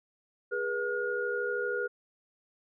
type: tone cluster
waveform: sine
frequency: 412.8 / 485.5 / 1432 Hz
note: G#4 / B4 / F6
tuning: -10 / -30 / +43 cents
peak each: -34 / -33 / -33 dBFS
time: 0.51-1.88 s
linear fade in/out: 20 ms
effects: none

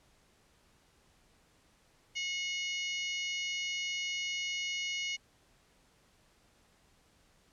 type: harmonic tone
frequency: 725 Hz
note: F#5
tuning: 35 cents flat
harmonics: 3 / 4 / 5 / 6 / 7 / 8 / 9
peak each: -37 / -37 / -51 / -48 / -50 / -47 / -45 dBFS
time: 2.15-5.17 s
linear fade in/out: 20 ms
effects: pink hiss -67 dBFS RMS until 7.52 s + low-pass 10000 Hz 12 dB/octave

